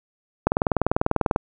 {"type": "click train", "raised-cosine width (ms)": 1, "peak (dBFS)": -4, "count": 19, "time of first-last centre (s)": [0.47, 1.361], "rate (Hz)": 20.2, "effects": []}